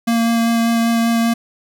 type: tone with vibrato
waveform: square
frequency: 230.8 Hz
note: A#3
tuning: 17 cents flat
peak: -14 dBFS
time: 0.07-1.34 s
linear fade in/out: 10 ms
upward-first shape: sine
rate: 5.1 Hz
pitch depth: 10 cents each way
effects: none